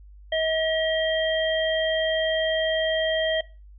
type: harmonic tone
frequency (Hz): 638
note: D#5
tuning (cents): +43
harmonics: 1 / 3 / 5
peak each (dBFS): -23 / -29 / -28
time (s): 0.32-3.41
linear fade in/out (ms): 5
effects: noise-tail reverb RT60 0.3 s tail -19 dB re dry + added 50 Hz sine -44 dBFS peak until 3.78 s